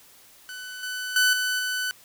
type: tone with level steps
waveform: sawtooth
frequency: 1500 Hz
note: F#6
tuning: 23 cents sharp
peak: -32 / -26 / -14 / -20 / -22 dBFS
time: 0.49-1.91 s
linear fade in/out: 0 ms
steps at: 0.83 / 1.16 / 1.33 / 1.59 s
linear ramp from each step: 2 ms
effects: white hiss -53 dBFS RMS until 2.04 s